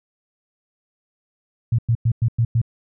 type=tone bursts; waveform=sine; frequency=115.9 Hz; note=A#2; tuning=10 cents flat; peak=-14 dBFS; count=6; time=1.72-2.616 s; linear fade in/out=5 ms; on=66 ms; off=100 ms; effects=none